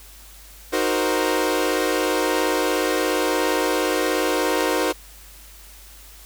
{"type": "chord", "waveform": "sawtooth", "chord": "C half-diminished seventh", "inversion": "first", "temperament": "equal", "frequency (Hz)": [311.1, 370, 466.2, 523.3], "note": ["Eb4", "Gb4", "Bb4", "C5"], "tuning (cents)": [0, 0, 0, 0], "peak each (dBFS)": -21, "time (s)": [0.72, 4.93], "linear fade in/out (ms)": 20, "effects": ["added 50 Hz sine -45 dBFS peak until 6.25 s", "white hiss -46 dBFS RMS until 6.25 s"]}